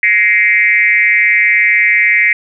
sine tone with frequency modulation, 2093 Hz, C7, in tune, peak -7 dBFS, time 0.03-2.33 s, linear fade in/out 2 ms, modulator 204 Hz, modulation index 1.2, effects none

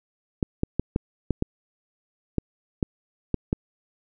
clicks, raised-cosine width 3 ms, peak -9 dBFS, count 10, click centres 0.428 / 0.634 / 0.796 / 0.961 / 1.307 / 1.424 / 2.383 / 2.828 / 3.343 / 3.529 s, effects none

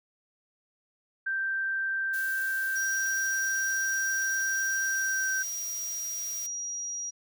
sine tone with pitch glide, 1568 to 1552.7 Hz, G6 to G6, 0 to -17 cents, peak -27 dBFS, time 1.26-5.43 s, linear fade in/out 10 ms, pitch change -17 cents, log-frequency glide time 4.9-5.3 s
blue noise, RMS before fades -42 dBFS, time 2.13-6.47 s, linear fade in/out 10 ms
sine tone, 5740 Hz, F8, 47 cents sharp, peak -32 dBFS, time 2.75-7.11 s, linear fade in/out 20 ms
effects none

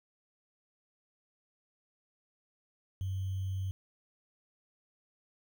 sine tone with sample-and-hold, 95 Hz, F#2, 46 cents sharp, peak -32 dBFS, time 3.01-3.71 s, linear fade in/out 0 ms, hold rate 3150 Hz, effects none

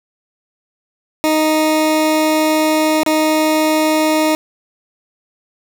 20% pulse tone with dropouts, 311.1 Hz, D#4, in tune, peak -7 dBFS, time 1.24-4.35 s, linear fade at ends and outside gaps 0 ms, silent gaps 3.033-3.063 s, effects none

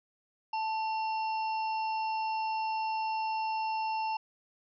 harmonic tone with a mistuned harmonic, 880 Hz, A5, in tune, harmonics 1 / 3 / 5 / 6, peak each -30 / -41 / -53 / -47 dBFS, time 0.53-4.17 s, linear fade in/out 5 ms, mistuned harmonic 3, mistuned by +62 cents, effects none

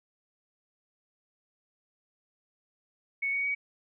sine tone with pitch steps, 2217 / 2238 / 2258 Hz, C#7 / C#7 / C#7, 0 / +16 / +31 cents, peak -27 dBFS, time 3.22-3.55 s, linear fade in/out 10 ms, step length 110 ms, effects none

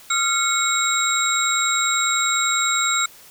sine tone cluster, 1246 / 1376 / 2193 / 3828 / 7520 Hz, D#6 / F6 / C#7 / A#7 / A#8, +2 / -26 / -19 / +45 / +14 cents, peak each -31 / -22 / -26 / -24 / -22 dBFS, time 0.1-3.06 s, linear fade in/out 5 ms, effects white hiss -46 dBFS RMS until 3.3 s

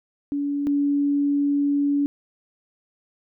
sine tone pair in turn, 285.3 / 285.3 Hz, C#4 / C#4, +50 / +50 cents, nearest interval unison, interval 0 cents, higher neither, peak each -22 / -18 dBFS, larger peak second, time 0.32-0.67 / 0.67-2.06 s, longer second, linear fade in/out 0 ms, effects none

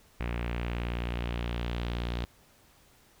sawtooth tone with low-pass filter sweep, 59.1 Hz, A#1, 24 cents sharp, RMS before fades -33 dBFS, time 0.2-2.25 s, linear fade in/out 0 ms, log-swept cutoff 2400 to 3700 Hz, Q 2.4, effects pink hiss -61 dBFS RMS until 3.2 s

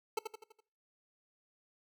25% pulse tone with echo, 440 Hz, A4, in tune, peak -27 dBFS, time 0.17-0.19 s, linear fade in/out 5 ms, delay 83 ms, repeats 5, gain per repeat -6 dB, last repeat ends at 0.605 s, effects noise-tail reverb RT60 0.5 s tail -22 dB re dry

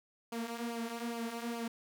sawtooth tone with flanger, 233.1 Hz, A#3, in tune, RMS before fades -39 dBFS, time 0.32-1.68 s, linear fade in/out 5 ms, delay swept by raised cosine 0.52 to 4.92 ms, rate 2.4 Hz, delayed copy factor -0.65, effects none

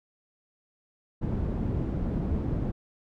white low-pass noise, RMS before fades -29 dBFS, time 1.21-2.72 s, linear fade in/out 20 ms, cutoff 190 Hz, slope 12 dB/octave, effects none

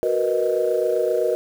sine chord, B major seventh, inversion second, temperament equal, 370 / 466.2 / 493.9 / 622.3 Hz, F#4 / A#4 / B4 / D#5, 0 / 0 / 0 / 0 cents, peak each -24 / -22 / -23 / -23 dBFS, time 0.03-1.35 s, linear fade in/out 0 ms, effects tanh soft clip ceiling -9 dBFS + 7-bit

